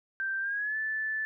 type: tone with pitch glide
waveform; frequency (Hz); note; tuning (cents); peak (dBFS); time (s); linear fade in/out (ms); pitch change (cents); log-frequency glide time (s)
sine; 1568 to 1749.9; G6 to A6; 0 to -10; -29; 0.2-1.25; 0; +190; 0.4-0.77
effects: none